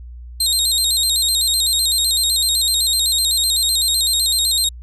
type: tone with vibrato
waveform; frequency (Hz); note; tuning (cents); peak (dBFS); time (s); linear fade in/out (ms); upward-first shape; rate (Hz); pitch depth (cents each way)
25% pulse; 3951; B7; 0; -10; 0.4-4.69; 5; square; 7.9; 88
effects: added 60 Hz sine -32 dBFS peak until 4.82 s